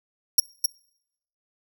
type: tone with echo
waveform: 20% pulse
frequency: 5588 Hz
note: F8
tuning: in tune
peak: -7 dBFS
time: 0.38-0.4 s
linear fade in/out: 5 ms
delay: 260 ms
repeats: 1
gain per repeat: -5 dB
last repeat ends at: 0.66 s
effects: noise-tail reverb RT60 0.8 s tail -26 dB re dry